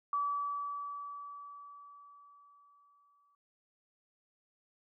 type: tone with exponential decay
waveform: sine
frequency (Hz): 1149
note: D6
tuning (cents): -38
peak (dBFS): -29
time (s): 0.13-3.35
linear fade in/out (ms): 2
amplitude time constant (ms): 700
effects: none